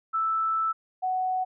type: tone pair in turn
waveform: sine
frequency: 1318.5 / 743.5 Hz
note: E6 / F#5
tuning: 0 / +8 cents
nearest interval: minor seventh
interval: 992 cents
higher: first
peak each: -23 / -24 dBFS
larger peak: first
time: 0.13-0.73 / 1.02-1.45 s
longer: first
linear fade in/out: 20 ms
effects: none